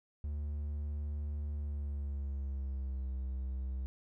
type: tone with pitch glide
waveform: triangle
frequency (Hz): 73.42 to 65.03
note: D2 to C2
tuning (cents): 0 to -10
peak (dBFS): -33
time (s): 0.24-3.86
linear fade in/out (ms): 0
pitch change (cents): -210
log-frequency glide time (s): 1.54-3.1
effects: none